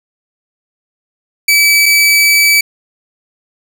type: tone pair in turn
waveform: sawtooth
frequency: 2299 / 2299 Hz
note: D7 / D7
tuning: -37 / -37 cents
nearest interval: unison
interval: 0 cents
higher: neither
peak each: -3 dBFS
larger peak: neither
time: 1.48-1.86 / 1.86-2.61 s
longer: second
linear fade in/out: 5 ms
effects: none